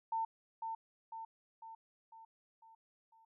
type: tone with echo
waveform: sine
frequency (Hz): 901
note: A5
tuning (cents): +41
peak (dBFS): -33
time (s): 0.12-0.25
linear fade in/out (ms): 5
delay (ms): 500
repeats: 6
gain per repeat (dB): -5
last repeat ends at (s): 3.25
effects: none